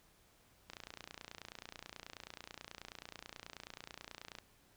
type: click train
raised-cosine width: 0.2 ms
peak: -29 dBFS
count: 109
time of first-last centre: 0.7-4.386 s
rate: 29.3 Hz
effects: pink hiss -68 dBFS RMS until 4.76 s